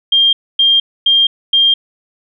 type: tone bursts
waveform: sine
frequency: 3202 Hz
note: G7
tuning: 36 cents sharp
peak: -7 dBFS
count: 4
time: 0.12-1.74 s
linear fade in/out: 5 ms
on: 210 ms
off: 260 ms
effects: none